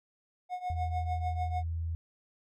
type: tone with tremolo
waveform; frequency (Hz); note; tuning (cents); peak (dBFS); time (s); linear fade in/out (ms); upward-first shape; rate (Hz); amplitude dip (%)
triangle; 726; F#5; -33; -28; 0.49-1.64; 50; triangle; 6.7; 90
type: tone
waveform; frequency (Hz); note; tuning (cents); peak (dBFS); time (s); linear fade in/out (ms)
sine; 82.41; E2; 0; -31; 0.7-1.95; 0
effects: none